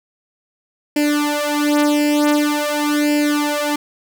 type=tone with flanger; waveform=sawtooth; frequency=295.2 Hz; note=D4; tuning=9 cents sharp; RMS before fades=-17 dBFS; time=0.96-3.76 s; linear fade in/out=5 ms; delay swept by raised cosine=0.4 to 3.8 ms; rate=0.46 Hz; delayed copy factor=+0.95; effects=none